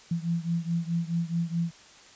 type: beating tone pair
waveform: sine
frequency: 167 / 171.7 Hz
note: E3 / F3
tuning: +23 / -29 cents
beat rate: 4.7 Hz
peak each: -28 / -30 dBFS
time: 0.11-1.71 s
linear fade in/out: 5 ms
effects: white hiss -52 dBFS RMS until 2.15 s + resampled to 16000 Hz